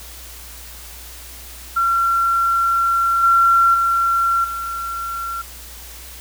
sine tone with level steps, 1365 Hz, F6, 40 cents flat, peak -14 / -10 / -14 / -23 dBFS, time 1.76-5.42 s, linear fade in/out 10 ms, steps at 3.23 / 3.74 / 4.44 s, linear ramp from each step 5 ms, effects added 60 Hz sine -39 dBFS peak until 6.2 s + white hiss -38 dBFS RMS until 6.2 s

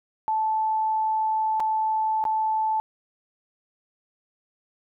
sine tone with dropouts, 874 Hz, A5, 12 cents flat, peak -21 dBFS, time 0.28-2.8 s, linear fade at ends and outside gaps 0 ms, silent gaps 1.598-1.603 / 2.24-2.252 s, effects none

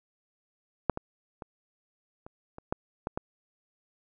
clicks, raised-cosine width 1 ms, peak -8 / -19 / -25 / -30 / -28 / -14 / -17 / -17 dBFS, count 8, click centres 0.897 / 0.974 / 1.422 / 2.265 / 2.584 / 2.725 / 3.071 / 3.175 s, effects none

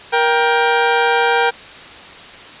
20% pulse tone pair together, 471.3 / 787 Hz, A#4 / G5, +19 / +7 cents, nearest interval major sixth, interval 888 cents, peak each -10 dBFS, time 0.12-1.51 s, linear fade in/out 20 ms, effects white hiss -36 dBFS RMS until 2.6 s + resampled to 8000 Hz

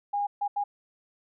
sine tone bursts at uneven times, 815 Hz, G#5, 33 cents flat, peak -25 dBFS, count 3, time 0.13-0.27 / 0.41-0.48 / 0.56-0.64 s, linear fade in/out 10 ms, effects none

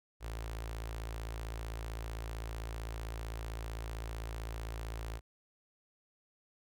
sawtooth tone with notch filter, 55.6 Hz, A1, 19 cents sharp, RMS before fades -41 dBFS, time 0.2-5.21 s, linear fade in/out 50 ms, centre 200 Hz, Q 0.75, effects none

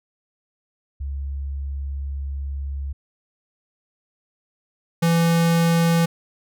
sine / square tone pair in turn, 69.3 / 167.46 Hz, C#2 / E3, 0 / +28 cents, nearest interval octave + minor third, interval 1528 cents, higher second, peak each -25 / -16 dBFS, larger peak second, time 1-2.93 / 5.02-6.06 s, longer first, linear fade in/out 10 ms, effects none

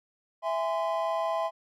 triangle chord, E augmented, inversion none, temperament just, 659.3 / 824.1 / 1030.1 Hz, E5 / G#5 / B#5, 0 / -14 / -27 cents, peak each -27 / -32 / -30 dBFS, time 0.42-1.51 s, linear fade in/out 50 ms, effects none

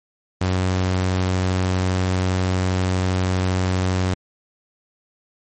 sawtooth tone, 92.5 Hz, F#2, in tune, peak -14 dBFS, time 0.41-4.14 s, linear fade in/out 5 ms, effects MP3 32 kbps

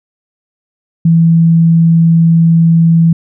sine tone, 165.5 Hz, E3, 7 cents sharp, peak -4 dBFS, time 1.05-3.13 s, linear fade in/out 5 ms, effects none

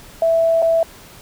sine tone with dropouts, 659.3 Hz, E5, in tune, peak -12 dBFS, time 0.22-0.83 s, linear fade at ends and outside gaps 2 ms, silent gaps 0.621-0.625 s, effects pink hiss -42 dBFS RMS until 1.21 s

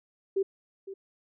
sine tone with echo, 389.1 Hz, G4, 13 cents flat, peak -23 dBFS, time 0.36-0.43 s, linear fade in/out 10 ms, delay 510 ms, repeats 1, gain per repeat -14 dB, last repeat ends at 0.94 s, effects none

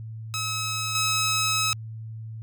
10% pulse tone with level steps, 1285 Hz, E6, 45 cents flat, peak -19 / -14 dBFS, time 0.34-1.73 s, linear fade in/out 0 ms, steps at 0.95 s, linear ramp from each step 2 ms, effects added 111 Hz sine -34 dBFS peak until 2.42 s

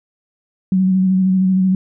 sine tone with vibrato, 187.6 Hz, F#3, 24 cents sharp, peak -11 dBFS, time 0.72-1.75 s, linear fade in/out 2 ms, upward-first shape square, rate 13 Hz, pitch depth 21 cents each way, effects none

